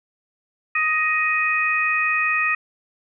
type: harmonic tone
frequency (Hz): 625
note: D#5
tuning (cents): +8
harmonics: 2 / 3 / 4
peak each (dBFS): -24 / -22 / -21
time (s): 0.75-2.55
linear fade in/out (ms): 5
effects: none